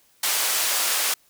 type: band-pass noise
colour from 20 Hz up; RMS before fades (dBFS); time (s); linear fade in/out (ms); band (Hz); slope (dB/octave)
white; -23; 0.23-1.14; 5; 600 to 13000; 12
effects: white hiss -60 dBFS RMS until 1.29 s